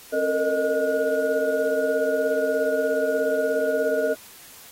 sine tone cluster, 269.1 / 450.3 / 467.1 / 619 / 1447 Hz, C4 / A4 / A#4 / D#5 / F#6, +49 / +40 / +3 / -9 / -39 cents, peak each -31 / -25 / -28 / -23 / -31 dBFS, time 0.12-4.15 s, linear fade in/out 20 ms, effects white hiss -46 dBFS RMS until 4.71 s + AAC 48 kbps

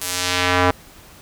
square tone with band-pass filter sweep, 90.1 Hz, F#2, 45 cents flat, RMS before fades -19 dBFS, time 0.01-0.71 s, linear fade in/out 5 ms, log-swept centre 12000 to 970 Hz, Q 0.78, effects pink hiss -45 dBFS RMS until 1.21 s

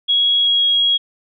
sine tone with pitch glide, 3322 to 3301 Hz, G#7 to G#7, 0 to -11 cents, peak -12 dBFS, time 0.08-0.98 s, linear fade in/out 20 ms, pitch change -11 cents, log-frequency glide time 0.42-0.49 s, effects none

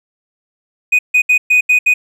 triangle tone bursts at uneven times, 2489 Hz, D#7, in tune, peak -5 dBFS, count 6, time 0.92-0.99 / 1.14-1.22 / 1.29-1.38 / 1.5-1.61 / 1.69-1.79 / 1.86-1.94 s, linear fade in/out 10 ms, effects tanh soft clip ceiling -1 dBFS

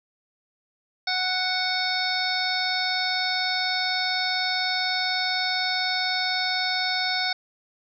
harmonic tone with a mistuned harmonic, 740 Hz, F#5, in tune, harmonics 1 / 2 / 3 / 5 / 6 / 7, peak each -30 / -30 / -30 / -30 / -30 / -30 dBFS, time 1.07-7.33 s, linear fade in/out 5 ms, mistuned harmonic 7, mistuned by +41 cents, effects none

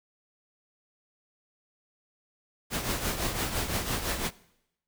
pink noise with tremolo, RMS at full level -28 dBFS, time 2.7-4.31 s, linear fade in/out 50 ms, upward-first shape triangle, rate 5.9 Hz, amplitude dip 65%, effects noise-tail reverb RT60 0.8 s tail -20 dB re dry

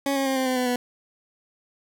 20% pulse tone with pitch steps, 277.2 / 271.8 / 266.5 / 261.3 / 256.3 / 251.3 / 246.4 Hz, C#4 / C#4 / C4 / C4 / C4 / B3 / B3, 0 / -34 / +32 / -2 / -36 / +30 / -4 cents, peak -17 dBFS, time 0.06-0.76 s, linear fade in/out 2 ms, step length 100 ms, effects none

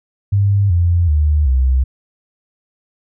sine tone with pitch steps, 100 / 86.55 / 74.92 / 64.84 Hz, G2 / F2 / D2 / C2, +35 / -15 / +35 / -15 cents, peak -10 dBFS, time 0.32-1.84 s, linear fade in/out 10 ms, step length 380 ms, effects none

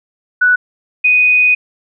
sine tone pair in turn, 1480 / 2489 Hz, F#6 / D#7, 0 / 0 cents, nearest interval major sixth, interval 900 cents, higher second, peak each -7 dBFS, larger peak neither, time 0.41-0.56 / 1.04-1.55 s, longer second, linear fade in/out 10 ms, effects none

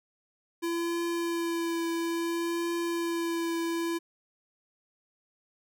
square tone with vibrato, 337.2 Hz, E4, 39 cents sharp, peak -29 dBFS, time 0.62-3.99 s, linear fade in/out 20 ms, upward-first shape triangle, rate 0.59 Hz, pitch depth 19 cents each way, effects none

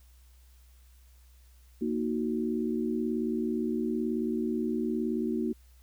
sine chord, D# minor, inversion second, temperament equal, 233.1 / 311.1 / 370 Hz, A#3 / D#4 / F#4, 0 / 0 / 0 cents, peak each -30 / -33 / -33 dBFS, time 1.81-5.53 s, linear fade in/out 10 ms, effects added 62 Hz sine -54 dBFS peak until 5.82 s + white hiss -66 dBFS RMS until 5.82 s

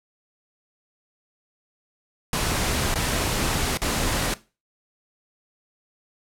pink noise with dropouts, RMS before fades -24 dBFS, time 2.33-4.34 s, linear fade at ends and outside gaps 2 ms, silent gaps 2.942-2.956 / 3.773-3.817 s, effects noise-tail reverb RT60 0.3 s tail -18 dB re dry + low-pass 12000 Hz 12 dB/octave

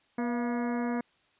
harmonic tone with a mistuned harmonic, 241.1 Hz, B3, 41 cents flat, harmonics 1 / 2 / 3 / 4 / 5 / 6 / 7 / 8 / 9, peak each -29 / -37 / -39 / -41 / -45 / -47 / -45 / -52 / -48 dBFS, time 0.18-1.01 s, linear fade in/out 5 ms, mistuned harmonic 3, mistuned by -65 cents, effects white hiss -67 dBFS RMS until 1.39 s + resampled to 8000 Hz

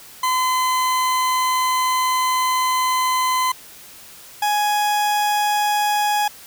40% pulse tone pair in turn, 1022 / 833.4 Hz, C6 / G#5, -41 / +6 cents, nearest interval major third, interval 353 cents, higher first, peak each -16 / -16 dBFS, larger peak neither, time 0.23-3.52 / 4.42-6.28 s, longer first, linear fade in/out 5 ms, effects white hiss -42 dBFS RMS until 6.46 s

